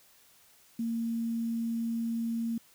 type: tone with quantisation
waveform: sine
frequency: 230 Hz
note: A#3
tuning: 23 cents flat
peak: -29 dBFS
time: 0.79-2.58 s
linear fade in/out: 5 ms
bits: 9
effects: white hiss -61 dBFS RMS until 2.74 s